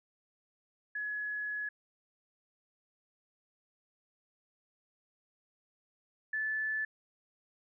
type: tone pair in turn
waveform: sine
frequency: 1692 / 1741.6 Hz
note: G#6 / A6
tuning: +32 / -18 cents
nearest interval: minor second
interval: 50 cents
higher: second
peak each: -34 / -31 dBFS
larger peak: second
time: 0.95-1.69 / 6.33-6.85 s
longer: first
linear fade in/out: 5 ms
effects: none